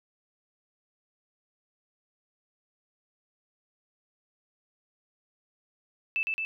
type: tone with echo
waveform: sine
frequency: 2637 Hz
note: E7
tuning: in tune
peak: -25 dBFS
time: 6.16-6.23 s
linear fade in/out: 0 ms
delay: 110 ms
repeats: 2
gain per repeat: -2 dB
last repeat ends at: 6.45 s
effects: none